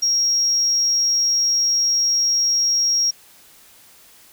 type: tone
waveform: sine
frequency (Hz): 5600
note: F8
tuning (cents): +4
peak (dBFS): -14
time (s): 0.02-3.11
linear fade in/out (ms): 10
effects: tanh soft clip ceiling -12 dBFS + white hiss -49 dBFS RMS until 4.32 s